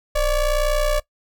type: ring-modulated tone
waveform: square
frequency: 283.6 Hz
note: C#4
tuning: 40 cents sharp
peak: -15 dBFS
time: 0.15-1 s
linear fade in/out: 10 ms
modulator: 314 Hz
effects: noise-tail reverb RT60 0.1 s tail -20 dB re dry